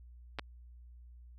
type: clicks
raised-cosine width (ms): 0.3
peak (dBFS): -21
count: 2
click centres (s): 0.387 / 0.394
effects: added 60 Hz sine -51 dBFS peak until 1.38 s